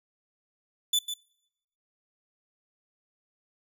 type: tone with echo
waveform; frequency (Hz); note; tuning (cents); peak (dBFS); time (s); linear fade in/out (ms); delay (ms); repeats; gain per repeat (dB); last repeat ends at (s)
sawtooth; 3487; A7; -16; -19; 0.93-0.99; 5; 150; 1; -9; 1.14
effects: noise-tail reverb RT60 0.8 s tail -24 dB re dry